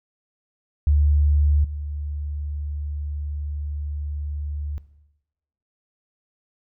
sine tone with level steps, 73.42 Hz, D2, in tune, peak -14 / -25 dBFS, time 0.87-4.78 s, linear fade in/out 0 ms, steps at 1.64 s, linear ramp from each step 5 ms, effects noise-tail reverb RT60 0.9 s tail -17 dB re dry

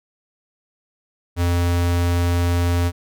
square tone, 87 Hz, F2, 6 cents flat, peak -17 dBFS, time 1.36-2.92 s, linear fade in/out 50 ms, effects none

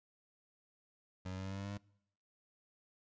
25% pulse tone with pitch steps, 92.5 / 93.74 / 94.99 / 96.26 / 97.55 / 98.85 / 100.18 / 101.51 Hz, F#2 / F#2 / F#2 / G2 / G2 / G2 / G2 / G#2, 0 / +23 / +46 / -31 / -8 / +15 / +38 / -39 cents, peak -37 dBFS, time 1.25-1.778 s, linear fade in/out 10 ms, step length 66 ms, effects noise-tail reverb RT60 0.8 s tail -25 dB re dry + resampled to 16000 Hz

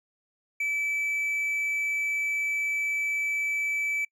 triangle tone, 2308 Hz, D7, 31 cents flat, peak -24 dBFS, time 0.6-4.05 s, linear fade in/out 5 ms, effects noise-tail reverb RT60 0.1 s tail -26 dB re dry

